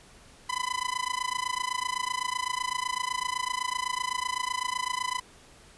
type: tone with amplitude modulation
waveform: sawtooth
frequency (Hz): 1005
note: B5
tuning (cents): +30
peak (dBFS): -21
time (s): 0.49-5.2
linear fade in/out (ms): 10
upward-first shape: sine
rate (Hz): 27.9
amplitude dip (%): 95
effects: pink hiss -54 dBFS RMS until 5.77 s + resampled to 24000 Hz